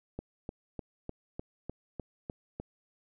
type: click train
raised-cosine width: 2 ms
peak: -24 dBFS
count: 9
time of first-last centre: 0.19-2.6 s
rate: 3.32 Hz
effects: none